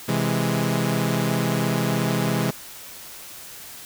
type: chord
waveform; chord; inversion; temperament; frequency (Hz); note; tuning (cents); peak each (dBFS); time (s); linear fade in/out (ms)
sawtooth; C augmented; none; equal; 130.81 / 164.81 / 207.7; C3 / E3 / G#3; 0 / 0 / 0; -21; 0.08-2.51; 10
effects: white hiss -40 dBFS RMS until 3.85 s